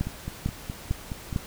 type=two click trains; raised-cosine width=5 ms; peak=-13 / -19 dBFS; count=4 / 7; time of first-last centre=0.01-1.361 / 0.07-1.328 s; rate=2.22 / 4.77 Hz; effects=pink hiss -43 dBFS RMS until 1.46 s